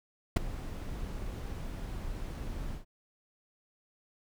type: noise with ADSR envelope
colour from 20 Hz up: brown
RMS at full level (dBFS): -18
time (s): 0.36-2.85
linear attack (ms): 8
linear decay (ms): 11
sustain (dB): -20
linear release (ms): 120
effects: none